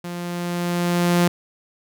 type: tone with level ramp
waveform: sawtooth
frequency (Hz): 174.61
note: F3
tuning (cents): 0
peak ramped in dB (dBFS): -25 to -10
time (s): 0.04-1.28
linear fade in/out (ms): 5
effects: none